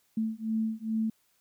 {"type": "beating tone pair", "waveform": "sine", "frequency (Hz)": [220, 222.4], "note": ["A3", "A3"], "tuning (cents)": [0, 19], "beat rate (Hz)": 2.4, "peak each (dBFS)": -31, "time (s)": [0.17, 1.1], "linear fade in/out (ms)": 5, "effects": ["white hiss -70 dBFS RMS until 1.4 s"]}